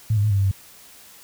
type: tone with pitch steps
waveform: sine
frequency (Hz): 109.4 / 102.1 / 106.9 / 99.3 / 98 / 96.9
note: A2 / G#2 / A2 / G2 / G2 / G2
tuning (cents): -9 / -29 / -49 / +23 / 0 / -20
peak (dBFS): -16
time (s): 0.1-0.514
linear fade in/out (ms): 5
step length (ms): 69
effects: white hiss -47 dBFS RMS until 1.23 s